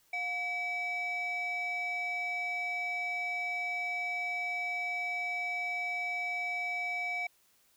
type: tone pair together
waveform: sine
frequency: 714.3 / 2290 Hz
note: F5 / D7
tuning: +39 / -44 cents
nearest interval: octave + minor sixth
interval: 2017 cents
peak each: -36 / -31 dBFS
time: 0.13-7.27 s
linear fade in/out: 5 ms
effects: tanh soft clip ceiling -29 dBFS + white hiss -68 dBFS RMS until 7.76 s

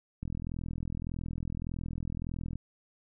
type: click train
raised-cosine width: 5 ms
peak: -24 dBFS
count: 98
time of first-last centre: 0.23-2.556 s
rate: 41.7 Hz
effects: none

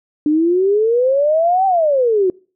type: exponential two-way sweep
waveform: sine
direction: up then down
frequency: 293.7 to 784 to 357.4 Hz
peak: -11 dBFS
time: 0.26-2.3 s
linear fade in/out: 2 ms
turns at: 1.66 s
effects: noise-tail reverb RT60 0.4 s tail -25 dB re dry

